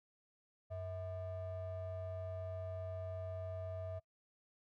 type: ring-modulated tone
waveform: triangle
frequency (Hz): 277.2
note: C#4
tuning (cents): 0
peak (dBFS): -36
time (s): 0.7-4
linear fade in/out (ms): 20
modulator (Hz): 370
effects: noise-tail reverb RT60 0.1 s tail -22 dB re dry